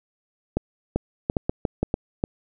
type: clicks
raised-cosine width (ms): 2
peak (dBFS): -8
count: 9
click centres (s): 0.57 / 0.96 / 1.299 / 1.368 / 1.495 / 1.652 / 1.83 / 1.941 / 2.239
effects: none